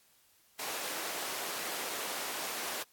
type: high-pass noise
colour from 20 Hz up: pink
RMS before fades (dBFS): -38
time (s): 0.59-2.83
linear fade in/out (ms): 5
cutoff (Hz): 490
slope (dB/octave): 12
effects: white hiss -66 dBFS RMS until 2.92 s + AAC 64 kbps